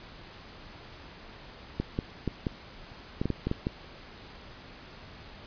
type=clicks; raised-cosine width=3 ms; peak=-15 dBFS; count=10; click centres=1.8 / 1.989 / 2.277 / 2.468 / 3.215 / 3.256 / 3.303 / 3.47 / 3.514 / 3.669 s; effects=pink hiss -48 dBFS RMS until 5.46 s + resampled to 11025 Hz